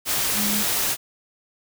sine tone in noise, 208 Hz, G#3, 3 cents sharp, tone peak -26 dBFS, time 0.34-0.65 s, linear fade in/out 50 ms, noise white, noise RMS -23 dBFS, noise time 0.05-0.97 s, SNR -6 dB, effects none

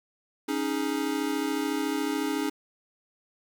square chord, C# suspended second, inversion none, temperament equal, 277.2 / 311.1 / 415.3 Hz, C#4 / D#4 / G#4, 0 / 0 / 0 cents, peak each -31 / -31 / -34 dBFS, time 0.48-2.5 s, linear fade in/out 10 ms, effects 9-bit

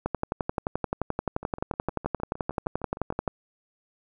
two click trains, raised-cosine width 1 ms, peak -24 / -12 dBFS, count 13 / 38, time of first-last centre 1.43-3.279 / 0.06-3.277 s, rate 6.49 / 11.5 Hz, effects none

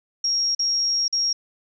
sine tone with dropouts, 5588 Hz, F8, in tune, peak -19 dBFS, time 0.24-1.33 s, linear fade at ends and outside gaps 5 ms, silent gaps 0.55-0.592 / 1.081-1.126 s, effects none

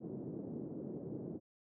white band-pass noise, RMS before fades -44 dBFS, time 0-1.4 s, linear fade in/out 50 ms, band 130 to 390 Hz, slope 24 dB/octave, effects none

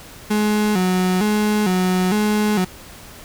35% pulse tone with vibrato, 196.9 Hz, G3, 8 cents sharp, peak -14 dBFS, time 0.3-2.65 s, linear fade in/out 10 ms, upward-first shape square, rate 1.1 Hz, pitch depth 120 cents each way, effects pink hiss -40 dBFS RMS until 3.24 s

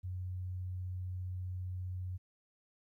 sine tone, 91.5 Hz, F#2, 19 cents flat, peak -37 dBFS, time 0.03-2.18 s, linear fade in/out 20 ms, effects 13-bit

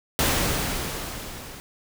pink noise with level ramp, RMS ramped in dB -20 to -41 dBFS, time 0.19-1.6 s, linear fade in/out 0 ms, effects none

